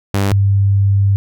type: tone pair in turn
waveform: sawtooth / sine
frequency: 99.1 / 99.1 Hz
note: G2 / G2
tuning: +19 / +19 cents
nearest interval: unison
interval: 0 cents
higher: neither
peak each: -9 dBFS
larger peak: neither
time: 0.14-0.32 / 0.32-1.16 s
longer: second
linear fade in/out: 0 ms
effects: none